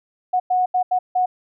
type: tone bursts at uneven times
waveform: sine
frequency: 733 Hz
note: F#5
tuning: 16 cents flat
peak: -15 dBFS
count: 5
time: 0.33-0.4 / 0.5-0.66 / 0.74-0.83 / 0.91-0.99 / 1.15-1.26 s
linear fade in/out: 10 ms
effects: none